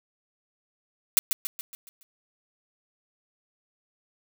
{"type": "noise with echo", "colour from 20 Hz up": "blue", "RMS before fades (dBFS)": -18, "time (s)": [1.17, 1.19], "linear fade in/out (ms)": 0, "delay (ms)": 140, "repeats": 6, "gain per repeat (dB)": -6, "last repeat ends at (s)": 2.03, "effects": []}